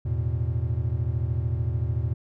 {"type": "chord", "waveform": "triangle", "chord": "E suspended fourth", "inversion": "none", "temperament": "equal", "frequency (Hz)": [82.41, 110, 123.47], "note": ["E2", "A2", "B2"], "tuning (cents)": [0, 0, 0], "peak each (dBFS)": -26, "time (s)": [0.05, 2.14], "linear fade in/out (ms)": 10, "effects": []}